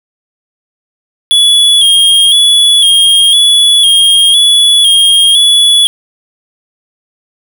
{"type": "tone with vibrato", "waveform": "square", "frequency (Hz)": 3322, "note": "G#7", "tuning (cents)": 0, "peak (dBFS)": -4, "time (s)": [1.31, 5.87], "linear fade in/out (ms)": 0, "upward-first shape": "square", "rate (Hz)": 0.99, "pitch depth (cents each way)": 44, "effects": []}